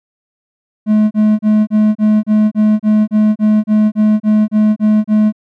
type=tone bursts; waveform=triangle; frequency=213.6 Hz; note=G#3; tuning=49 cents sharp; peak=-5 dBFS; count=16; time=0.86-5.325 s; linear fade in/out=50 ms; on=250 ms; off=31 ms; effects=none